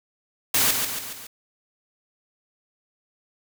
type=noise with echo; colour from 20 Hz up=white; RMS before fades=-20 dBFS; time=0.54-0.71 s; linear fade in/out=5 ms; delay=140 ms; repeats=4; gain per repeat=-5 dB; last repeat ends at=1.27 s; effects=none